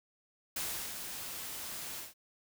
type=noise with ADSR envelope; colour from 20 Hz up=white; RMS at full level=-36 dBFS; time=0.56-2.14 s; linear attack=5 ms; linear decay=350 ms; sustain=-6 dB; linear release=150 ms; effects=none